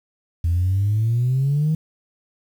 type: exponential sweep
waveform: sine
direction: up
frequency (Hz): 82.41 to 160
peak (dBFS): -15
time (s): 0.44-1.75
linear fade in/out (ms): 5
effects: tanh soft clip ceiling -13 dBFS + 8-bit